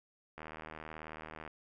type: click train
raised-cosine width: 0.5 ms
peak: -30 dBFS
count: 87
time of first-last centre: 0.38-1.477 s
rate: 78.4 Hz
effects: none